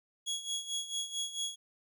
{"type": "tone with tremolo", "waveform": "25% pulse", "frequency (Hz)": 3334, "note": "G#7", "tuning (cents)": 6, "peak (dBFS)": -28, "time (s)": [0.26, 1.56], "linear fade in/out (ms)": 20, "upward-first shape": "sine", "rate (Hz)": 4.5, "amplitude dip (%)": 75, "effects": []}